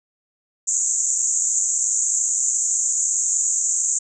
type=band-pass noise; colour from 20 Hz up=pink; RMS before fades=-21 dBFS; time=0.67-3.99 s; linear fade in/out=10 ms; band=6600 to 7600 Hz; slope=96 dB/octave; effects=none